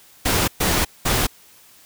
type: noise bursts at uneven times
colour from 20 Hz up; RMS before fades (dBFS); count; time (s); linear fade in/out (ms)
pink; -19; 3; 0.25-0.48 / 0.6-0.85 / 1.05-1.27; 10
effects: white hiss -50 dBFS RMS until 1.85 s